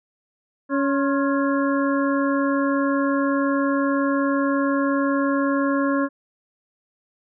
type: harmonic tone with a mistuned harmonic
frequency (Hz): 278.6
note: C#4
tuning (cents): +9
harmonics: 1 / 2 / 4 / 5 / 6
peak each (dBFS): -20 / -25 / -27 / -31 / -31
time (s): 0.69-6.09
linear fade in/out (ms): 50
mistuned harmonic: 4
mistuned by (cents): -64
effects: none